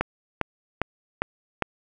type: click train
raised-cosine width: 0.5 ms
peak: -7 dBFS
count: 5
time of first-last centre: 0.01-1.623 s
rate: 2.48 Hz
effects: none